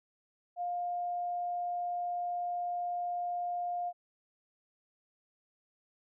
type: tone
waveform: sine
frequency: 706 Hz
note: F5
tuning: 19 cents sharp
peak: -32 dBFS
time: 0.56-3.93 s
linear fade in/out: 50 ms
effects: none